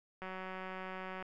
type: click train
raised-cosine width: 0.5 ms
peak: -29 dBFS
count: 189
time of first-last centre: 0.22-1.225 s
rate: 187 Hz
effects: none